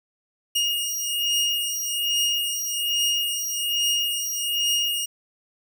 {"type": "beating tone pair", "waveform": "sawtooth", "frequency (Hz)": [2855, 2856.2], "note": ["F7", "F7"], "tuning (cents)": [37, 38], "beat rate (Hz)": 1.2, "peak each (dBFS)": -22, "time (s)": [0.55, 5.06], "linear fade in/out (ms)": 10, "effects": []}